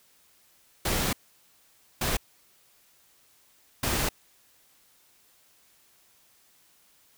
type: noise bursts at uneven times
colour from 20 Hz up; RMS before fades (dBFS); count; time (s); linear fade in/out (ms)
pink; -27; 3; 0.85-1.13 / 2.01-2.17 / 3.83-4.09; 5
effects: white hiss -62 dBFS RMS until 7.17 s